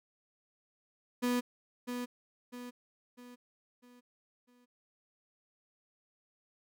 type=tone with echo; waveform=35% pulse; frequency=245.6 Hz; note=B3; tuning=9 cents flat; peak=-27 dBFS; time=1.22-1.41 s; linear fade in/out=20 ms; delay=650 ms; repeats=5; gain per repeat=-7 dB; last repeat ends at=4.66 s; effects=none